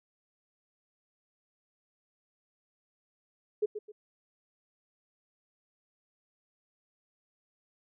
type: tone with echo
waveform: sine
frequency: 421.8 Hz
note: G#4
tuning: 27 cents sharp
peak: -24 dBFS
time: 3.62-3.66 s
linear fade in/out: 10 ms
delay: 130 ms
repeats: 2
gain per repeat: -10 dB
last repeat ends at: 3.92 s
effects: none